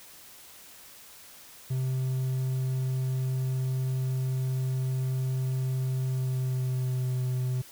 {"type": "tone with pitch glide", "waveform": "triangle", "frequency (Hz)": [130, 127.18], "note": ["C3", "C3"], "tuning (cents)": [-11, -49], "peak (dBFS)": -24, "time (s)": [1.7, 7.62], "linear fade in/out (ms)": 10, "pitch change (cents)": -38, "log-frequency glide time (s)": [6.06, 7.15], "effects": ["white hiss -50 dBFS RMS until 7.71 s"]}